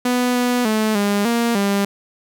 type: tone with pitch steps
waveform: sawtooth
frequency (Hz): 247.5 / 246 / 217.1 / 203.1 / 234.4 / 199.8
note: B3 / B3 / A3 / G#3 / A#3 / G3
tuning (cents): +4 / -7 / -23 / -38 / +10 / +33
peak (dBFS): -12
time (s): 0.05-1.85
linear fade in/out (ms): 5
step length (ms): 300
effects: none